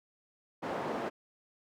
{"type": "band-pass noise", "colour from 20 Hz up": "white", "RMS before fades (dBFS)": -36, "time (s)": [0.62, 1.1], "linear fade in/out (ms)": 20, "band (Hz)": [200, 800], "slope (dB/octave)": 12, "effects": []}